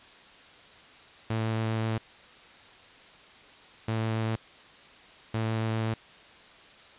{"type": "tone bursts at uneven times", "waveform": "sawtooth", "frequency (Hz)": 111.5, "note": "A2", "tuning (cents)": 23, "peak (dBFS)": -23, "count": 3, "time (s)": [[1.3, 1.98], [3.88, 4.36], [5.34, 5.94]], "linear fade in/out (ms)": 5, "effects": ["white hiss -52 dBFS RMS until 6.98 s", "resampled to 8000 Hz"]}